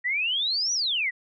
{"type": "exponential two-way sweep", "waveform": "sine", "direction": "up then down", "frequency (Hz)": [1890, 5980, 1890], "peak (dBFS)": -23, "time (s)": [0.04, 1.11], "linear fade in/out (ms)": 20, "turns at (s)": 0.73, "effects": []}